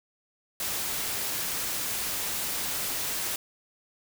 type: noise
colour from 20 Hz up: white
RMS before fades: -31 dBFS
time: 0.6-3.36 s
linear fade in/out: 2 ms
effects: none